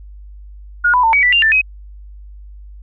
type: tone with pitch steps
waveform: sine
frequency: 1437 / 995 / 901 / 2264 / 1972 / 2788 / 1775 / 2534 Hz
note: F6 / B5 / A5 / C#7 / B6 / F7 / A6 / D#7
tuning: +49 / +13 / +41 / +36 / -3 / -4 / +15 / +31 cents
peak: -9 dBFS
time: 0.84-1.616 s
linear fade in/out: 10 ms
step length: 97 ms
effects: added 50 Hz sine -33 dBFS peak until 2.82 s